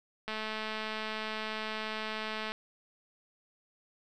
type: click train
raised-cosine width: 0.3 ms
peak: -21 dBFS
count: 487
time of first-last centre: 0.28-2.52 s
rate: 217 Hz
effects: none